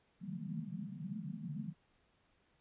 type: band-pass noise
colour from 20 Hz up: pink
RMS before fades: -43 dBFS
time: 0.2-1.74 s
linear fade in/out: 50 ms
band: 140 to 230 Hz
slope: 96 dB/octave
effects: pink hiss -74 dBFS RMS until 2.6 s + resampled to 8000 Hz